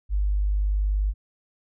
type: tone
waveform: sine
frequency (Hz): 50.2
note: G1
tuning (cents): +42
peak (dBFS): -20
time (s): 0.09-1.14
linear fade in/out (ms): 50
effects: none